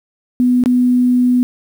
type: tone with dropouts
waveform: sine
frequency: 248.2 Hz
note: B3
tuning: 9 cents sharp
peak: -9 dBFS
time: 0.4-1.43 s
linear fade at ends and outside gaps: 0 ms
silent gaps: 0.638-0.659 s
effects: 7-bit